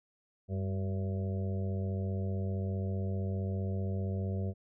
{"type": "harmonic tone with a mistuned harmonic", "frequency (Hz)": 95.3, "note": "G2", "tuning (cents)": -48, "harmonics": [1, 2, 4, 5, 6, 7], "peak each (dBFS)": [-32, -38, -44, -46, -48, -49], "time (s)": [0.48, 4.54], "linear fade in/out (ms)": 50, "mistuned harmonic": 2, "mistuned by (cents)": 54, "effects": []}